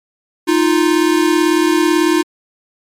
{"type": "tone pair together", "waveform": "square", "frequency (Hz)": [311.1, 349.2], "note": ["D#4", "F4"], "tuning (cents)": [0, 0], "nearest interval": "major second", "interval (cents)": 200, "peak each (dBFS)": -14, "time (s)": [0.47, 2.23], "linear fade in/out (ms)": 20, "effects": ["low-pass 12000 Hz 12 dB/octave", "MP3 96 kbps"]}